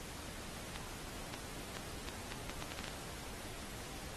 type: accelerating click train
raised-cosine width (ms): 0.2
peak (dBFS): -23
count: 11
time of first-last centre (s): 0.76-2.881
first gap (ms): 580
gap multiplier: 0.74
effects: pink hiss -48 dBFS RMS until 4.16 s + AAC 32 kbps